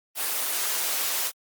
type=high-pass noise; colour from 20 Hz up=white; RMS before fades=-27 dBFS; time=0.15-1.32 s; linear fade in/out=50 ms; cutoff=450 Hz; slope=12 dB/octave; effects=Opus 24 kbps